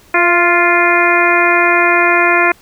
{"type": "harmonic tone with a mistuned harmonic", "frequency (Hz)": 349.2, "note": "F4", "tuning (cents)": 0, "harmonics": [1, 2, 3, 4, 5, 6, 7], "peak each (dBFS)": [-16, -16, -16, -16, -16, -16, -16], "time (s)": [0.14, 2.52], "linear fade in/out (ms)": 5, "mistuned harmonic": 2, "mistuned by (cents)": -28, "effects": ["pink hiss -46 dBFS RMS until 2.61 s"]}